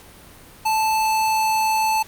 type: tone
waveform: square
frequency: 877 Hz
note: A5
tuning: 6 cents flat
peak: -18 dBFS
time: 0.65-2.03 s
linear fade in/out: 10 ms
effects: pink hiss -45 dBFS RMS until 2.07 s + Opus 48 kbps